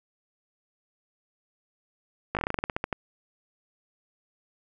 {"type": "slowing click train", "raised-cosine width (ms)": 0.5, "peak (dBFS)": -12, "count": 14, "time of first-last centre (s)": [2.35, 2.928], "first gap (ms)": 18, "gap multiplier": 1.14, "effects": []}